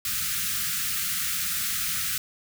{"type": "band-stop noise", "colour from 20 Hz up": "white", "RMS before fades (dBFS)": -28, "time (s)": [0.05, 2.18], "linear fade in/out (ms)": 2, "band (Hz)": [220, 1200], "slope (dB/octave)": 96, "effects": []}